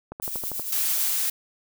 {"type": "click train", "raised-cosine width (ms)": 1, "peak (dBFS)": -21, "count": 7, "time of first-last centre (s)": [0.12, 0.596], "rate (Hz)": 12.6}
{"type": "noise with tremolo", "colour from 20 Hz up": "violet", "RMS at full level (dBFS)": -29, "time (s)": [0.22, 1.11], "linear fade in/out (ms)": 5, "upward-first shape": "triangle", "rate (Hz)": 9, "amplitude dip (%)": 50}
{"type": "noise", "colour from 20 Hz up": "blue", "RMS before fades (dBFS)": -25, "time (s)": [0.72, 1.3], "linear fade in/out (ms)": 5}
{"effects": []}